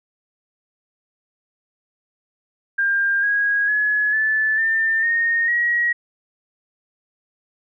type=tone with pitch steps; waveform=sine; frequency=1600 / 1646.9 / 1695.1 / 1744.8 / 1795.9 / 1848.6 / 1902.7 Hz; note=G6 / G#6 / G#6 / A6 / A6 / A#6 / A#6; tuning=+35 / -15 / +35 / -15 / +35 / -15 / +35 cents; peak=-16 dBFS; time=2.78-5.93 s; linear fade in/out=10 ms; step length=450 ms; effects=none